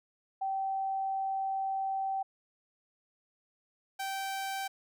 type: tone pair in turn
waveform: sine / sawtooth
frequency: 774 / 777.5 Hz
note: G5 / G5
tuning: -22 / -14 cents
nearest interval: unison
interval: 8 cents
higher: second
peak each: -30 / -30 dBFS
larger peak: neither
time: 0.41-2.23 / 3.99-4.68 s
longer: first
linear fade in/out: 10 ms
effects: none